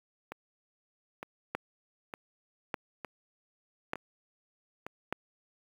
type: two click trains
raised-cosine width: 0.5 ms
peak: -16 / -24 dBFS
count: 4 / 6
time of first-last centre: 1.55-5.126 / 0.32-4.865 s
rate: 0.839 / 1.1 Hz
effects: high-pass 150 Hz 12 dB/octave + 8-bit